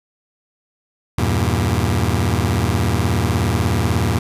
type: chord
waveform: sawtooth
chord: E diminished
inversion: none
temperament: just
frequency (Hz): 82.41 / 98.89 / 118.67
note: E2 / G2 / Bb2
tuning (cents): 0 / +16 / +31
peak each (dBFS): -16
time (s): 1.18-4.19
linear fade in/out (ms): 5
effects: resampled to 32000 Hz + 8-bit